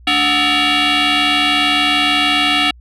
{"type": "tone with frequency modulation", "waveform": "sine", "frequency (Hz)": 292.2, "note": "D4", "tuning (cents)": -9, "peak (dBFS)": -9, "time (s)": [0.07, 2.71], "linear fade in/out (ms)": 5, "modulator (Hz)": 511, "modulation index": 6.8, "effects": ["tanh soft clip ceiling -10 dBFS", "added 60 Hz sine -39 dBFS peak until 2.8 s"]}